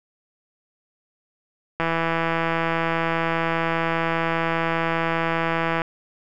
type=click train; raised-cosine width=0.5 ms; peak=-8 dBFS; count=664; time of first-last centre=1.8-5.818 s; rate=165 Hz; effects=none